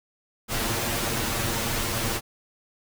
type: noise with comb filter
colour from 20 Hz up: pink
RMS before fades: -27 dBFS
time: 0.48-2.21 s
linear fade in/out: 50 ms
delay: 8.7 ms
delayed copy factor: +0.8
effects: none